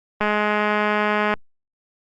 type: click train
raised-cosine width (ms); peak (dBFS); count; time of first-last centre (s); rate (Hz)
0.5; -6; 238; 0.21-1.339; 210
effects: Opus 32 kbps